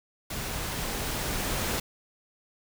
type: noise with level ramp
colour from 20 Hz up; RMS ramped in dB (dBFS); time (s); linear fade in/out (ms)
pink; -34 to -29; 0.3-1.8; 5
effects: none